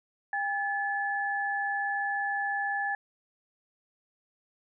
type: tone pair together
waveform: sine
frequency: 804 / 1722.9 Hz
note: G5 / A6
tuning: +44 / -37 cents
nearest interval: octave + minor second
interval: 1319 cents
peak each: -31 / -30 dBFS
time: 0.33-2.95 s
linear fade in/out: 2 ms
effects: none